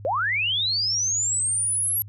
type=linear sweep; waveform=sine; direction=up; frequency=488.4 to 11600 Hz; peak=-21 dBFS; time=0.05-2.02 s; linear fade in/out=0 ms; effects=added 102 Hz sine -38 dBFS peak until 2.08 s